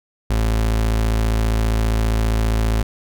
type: tone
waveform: 35% pulse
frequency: 55 Hz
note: A1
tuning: in tune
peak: -14 dBFS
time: 0.3-2.83 s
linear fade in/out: 5 ms
effects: none